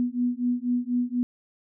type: beating tone pair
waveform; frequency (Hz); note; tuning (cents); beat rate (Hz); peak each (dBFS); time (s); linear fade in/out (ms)
sine; 243.1 / 247.2; B3 / B3; -27 / +2; 4.1; -26; 0-1.23; 0
effects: none